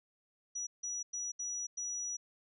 sine tone bursts at uneven times, 5850 Hz, F#8, 21 cents flat, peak -36 dBFS, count 5, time 0.55-0.67 / 0.83-1.03 / 1.13-1.32 / 1.39-1.67 / 1.77-2.17 s, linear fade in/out 10 ms, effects none

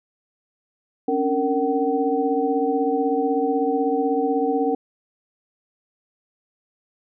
sine tone cluster, 269.8 / 285.9 / 461.4 / 760 Hz, C#4 / D4 / A#4 / F#5, -47 / -46 / -18 / +46 cents, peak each -25 / -25 / -22 / -25 dBFS, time 1.08-4.75 s, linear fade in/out 5 ms, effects none

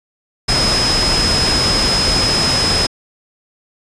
sine tone in noise, 5100 Hz, D#8, 42 cents sharp, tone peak -15 dBFS, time 0.48-2.87 s, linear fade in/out 10 ms, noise pink, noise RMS -17 dBFS, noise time 0.48-2.87 s, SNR -1 dB, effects resampled to 22050 Hz

